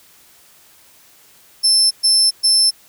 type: tone bursts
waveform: 35% pulse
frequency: 5300 Hz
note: E8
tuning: 9 cents sharp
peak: -8 dBFS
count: 3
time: 1.63-2.71 s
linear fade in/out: 20 ms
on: 280 ms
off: 120 ms
effects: white hiss -49 dBFS RMS until 2.88 s